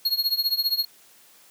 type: tone with tremolo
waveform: square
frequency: 4300 Hz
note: C8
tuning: 47 cents sharp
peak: -18 dBFS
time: 0.05-0.85 s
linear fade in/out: 5 ms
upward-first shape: triangle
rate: 15 Hz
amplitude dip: 95%
effects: white hiss -54 dBFS RMS until 1.5 s + high-pass 150 Hz 12 dB/octave